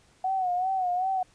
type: tone with vibrato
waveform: sine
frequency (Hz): 740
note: F#5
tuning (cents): 0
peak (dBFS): -24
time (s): 0.24-1.23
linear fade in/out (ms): 5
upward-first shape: sine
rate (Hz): 2.6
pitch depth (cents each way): 70
effects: pink hiss -61 dBFS RMS until 1.34 s + resampled to 22050 Hz

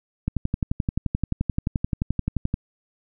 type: click train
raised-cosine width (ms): 5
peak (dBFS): -10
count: 27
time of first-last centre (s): 0.28-2.541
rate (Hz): 11.5
effects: none

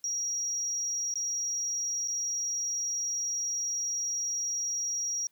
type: tone with dropouts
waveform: sine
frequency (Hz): 5690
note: F8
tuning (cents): +31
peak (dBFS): -28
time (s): 0.04-5.27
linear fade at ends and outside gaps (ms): 1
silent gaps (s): 1.14-1.156 / 2.076-2.082
effects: tanh soft clip ceiling -25 dBFS + white hiss -71 dBFS RMS until 5.31 s

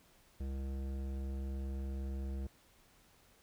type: tone with hard clipping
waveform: sine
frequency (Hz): 67.3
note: C2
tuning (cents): +49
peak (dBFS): -39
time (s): 0.4-2.47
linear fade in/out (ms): 5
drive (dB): 14
effects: pink hiss -66 dBFS RMS until 3.42 s

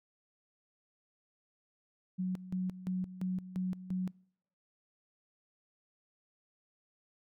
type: tone with tremolo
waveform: sine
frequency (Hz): 184.4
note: F#3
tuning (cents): -6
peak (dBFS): -31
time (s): 2.18-4.12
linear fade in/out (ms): 20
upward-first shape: square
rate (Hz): 2.9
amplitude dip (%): 80
effects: noise-tail reverb RT60 0.7 s tail -26 dB re dry

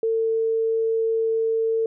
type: tone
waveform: sine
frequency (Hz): 449.5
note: A4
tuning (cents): +37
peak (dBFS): -19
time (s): 0.03-1.86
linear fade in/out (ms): 2
effects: none

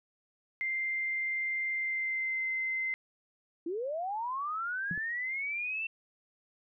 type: tone with pitch glide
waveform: sine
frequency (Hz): 2093 to 2069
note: C7 to C7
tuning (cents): 0 to -20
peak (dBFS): -30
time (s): 0.61-2.94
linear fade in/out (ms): 0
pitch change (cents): -20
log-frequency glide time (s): 1.71-2.49
type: linear sweep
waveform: sine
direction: up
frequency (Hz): 316.6 to 2700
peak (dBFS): -32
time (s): 3.66-5.87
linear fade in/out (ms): 5
type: tone with exponential decay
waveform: sine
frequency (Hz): 173.3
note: F3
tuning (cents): -13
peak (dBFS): -30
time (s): 4.91-4.99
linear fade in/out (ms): 2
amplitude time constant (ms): 17
type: click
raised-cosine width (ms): 3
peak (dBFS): -33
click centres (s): 4.977
effects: none

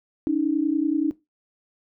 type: tone pair together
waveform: sine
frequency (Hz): 285.4 / 315.9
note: D4 / D#4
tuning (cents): -49 / +26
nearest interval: major second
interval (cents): 175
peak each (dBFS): -22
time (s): 0.27-1.11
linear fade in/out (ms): 0
effects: noise-tail reverb RT60 0.2 s tail -17 dB re dry

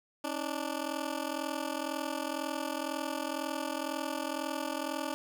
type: ring-modulated tone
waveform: 15% pulse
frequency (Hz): 293.7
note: D4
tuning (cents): 0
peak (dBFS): -24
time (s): 0.24-5.14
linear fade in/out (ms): 0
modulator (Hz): 21
effects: none

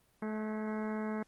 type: harmonic tone with a mistuned harmonic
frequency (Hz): 215.9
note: A3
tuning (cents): -33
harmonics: 1 / 2 / 3 / 4 / 5 / 6 / 7 / 8 / 9 / 10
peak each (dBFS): -35 / -41 / -45 / -47 / -49 / -51 / -52 / -53 / -54 / -55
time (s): 0.22-1.23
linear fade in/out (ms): 5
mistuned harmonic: 8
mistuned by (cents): -71
effects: pink hiss -70 dBFS RMS until 1.27 s + Opus 24 kbps

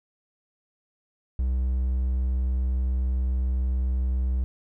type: tone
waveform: triangle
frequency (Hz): 63.6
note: C2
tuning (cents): -48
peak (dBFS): -20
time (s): 1.39-4.44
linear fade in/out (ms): 0
effects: none

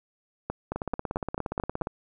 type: two click trains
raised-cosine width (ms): 1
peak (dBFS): -15 / -16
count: 7 / 20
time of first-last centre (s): 0.5-1.819 / 0.76-1.871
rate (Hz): 4.55 / 17.1
effects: none

